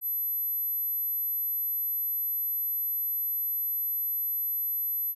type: tone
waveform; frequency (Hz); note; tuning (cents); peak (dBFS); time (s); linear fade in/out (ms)
sine; 12000; F#9; +23; -27; 0.01-5.15; 50
effects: none